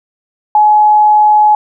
sine tone, 846 Hz, G#5, 32 cents sharp, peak -4 dBFS, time 0.55-1.55 s, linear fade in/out 2 ms, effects none

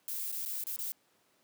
violet noise with dropouts, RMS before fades -37 dBFS, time 0.08-0.92 s, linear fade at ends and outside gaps 0 ms, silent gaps 0.316-0.325 / 0.451-0.459 / 0.638-0.669 / 0.762-0.789 s, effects pink hiss -70 dBFS RMS until 1.43 s + high-pass 200 Hz 12 dB/octave

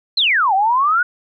sine exponential two-way sweep, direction down then up, 4267 to 744 to 1489 Hz, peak -12 dBFS, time 0.17-1.03 s, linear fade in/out 5 ms, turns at 0.54 s, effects none

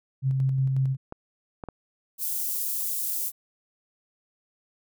sine tone with tremolo, 133.3 Hz, C3, 33 cents sharp, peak -20 dBFS, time 0.22-0.97 s, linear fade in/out 50 ms, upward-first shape square, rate 5.5 Hz, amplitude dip 25%
clicks, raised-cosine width 1 ms, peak -22 dBFS, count 3, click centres 1.124 / 1.638 / 1.687 s
white high-pass noise, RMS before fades -29 dBFS, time 2.18-3.32 s, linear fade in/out 50 ms, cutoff 10000 Hz, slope 12 dB/octave
effects none

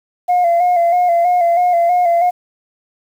sine tone with vibrato, 700 Hz, F5, 4 cents sharp, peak -8 dBFS, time 0.28-2.31 s, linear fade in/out 20 ms, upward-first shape square, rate 3.1 Hz, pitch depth 41 cents each way, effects tanh soft clip ceiling -8 dBFS + 7-bit

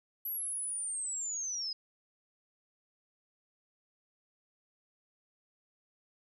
sine linear sweep, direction down, 11840 to 4978 Hz, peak -34 dBFS, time 0.25-1.73 s, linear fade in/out 5 ms, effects none

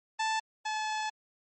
sawtooth tone pair in turn, 880 / 861.9 Hz, A5 / A5, 0 / -36 cents, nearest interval unison, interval 36 cents, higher first, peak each -24 / -27 dBFS, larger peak first, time 0.19-0.4 / 0.65-1.1 s, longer second, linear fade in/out 10 ms, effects low-pass 11000 Hz 12 dB/octave + MP3 32 kbps

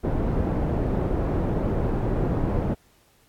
pink low-pass noise, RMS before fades -24 dBFS, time 0.03-2.75 s, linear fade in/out 20 ms, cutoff 570 Hz, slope 12 dB/octave, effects pink hiss -61 dBFS RMS until 3.28 s + AAC 64 kbps

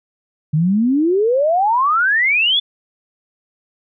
sine exponential sweep, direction up, 146.83 to 3520 Hz, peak -12 dBFS, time 0.53-2.6 s, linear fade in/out 10 ms, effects none

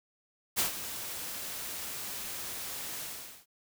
white noise with ADSR envelope, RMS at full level -27 dBFS, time 0.56-3.46 s, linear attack 31 ms, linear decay 120 ms, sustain -12 dB, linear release 450 ms, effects none

